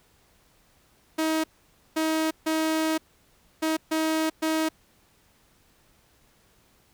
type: tone bursts at uneven times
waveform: sawtooth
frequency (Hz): 317.2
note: D#4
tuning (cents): +33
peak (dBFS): -19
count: 6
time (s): 1.18-1.44 / 1.96-2.31 / 2.46-2.98 / 3.62-3.77 / 3.91-4.3 / 4.42-4.69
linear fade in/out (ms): 10
effects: pink hiss -62 dBFS RMS until 6.93 s